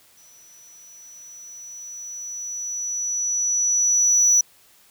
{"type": "tone with exponential growth", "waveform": "sine", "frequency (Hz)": 5910, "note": "F#8", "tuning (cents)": -3, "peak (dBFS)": -10, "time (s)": [0.17, 4.41], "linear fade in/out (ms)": 5, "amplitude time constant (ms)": 920, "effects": ["tanh soft clip ceiling -12 dBFS", "white hiss -55 dBFS RMS until 4.9 s"]}